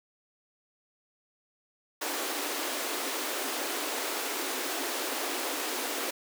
pink high-pass noise, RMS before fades -33 dBFS, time 2.01-6.11 s, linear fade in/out 10 ms, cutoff 260 Hz, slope 96 dB/octave, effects none

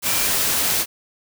sine tone in noise, 2356 Hz, D7, 5 cents sharp, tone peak -31 dBFS, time 0.03-0.28 s, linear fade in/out 50 ms, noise white, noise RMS -20 dBFS, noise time 0.02-0.86 s, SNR -14 dB, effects none

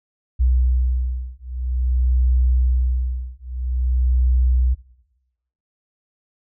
sine beating tone pair, 62.3 / 62.8 Hz, B1 / B1, +16 / +30 cents, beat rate 0.5 Hz, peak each -19 dBFS, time 0.39-4.75 s, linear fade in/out 20 ms, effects noise-tail reverb RT60 0.9 s tail -19 dB re dry

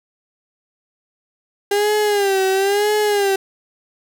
35% pulse tone with vibrato, 401.4 Hz, G4, 41 cents sharp, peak -13 dBFS, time 1.71-3.36 s, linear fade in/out 5 ms, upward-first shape sine, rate 1 Hz, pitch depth 92 cents each way, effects none

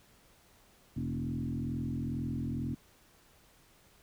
sine tone with frequency modulation, 185 Hz, F#3, in tune, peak -32 dBFS, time 0.96-2.75 s, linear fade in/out 10 ms, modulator 42.2 Hz, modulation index 2.5, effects pink hiss -63 dBFS RMS until 4.02 s

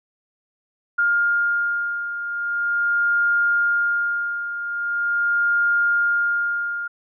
sine beating tone pair, 1410 / 1410.42 Hz, F6 / F6, +16 / +17 cents, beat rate 0.42 Hz, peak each -19 / -25 dBFS, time 0.98-6.88 s, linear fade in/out 10 ms, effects none

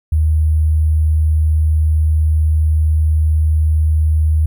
sine tone with sample-and-hold, 77.78 Hz, D#2, in tune, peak -10 dBFS, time 0.12-4.46 s, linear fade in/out 5 ms, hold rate 11025 Hz, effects none

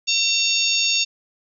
harmonic tone with a mistuned harmonic, 909 Hz, A#5, 44 cents flat, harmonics 3 / 4 / 5 / 6 / 7, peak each -22 / -23 / -24 / -25 / -25 dBFS, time 0.07-1.05 s, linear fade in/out 20 ms, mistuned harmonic 7, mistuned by +81 cents, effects none

